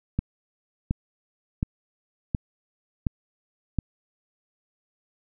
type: click train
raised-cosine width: 5 ms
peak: -11 dBFS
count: 6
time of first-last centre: 0.19-3.787 s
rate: 1.39 Hz
effects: none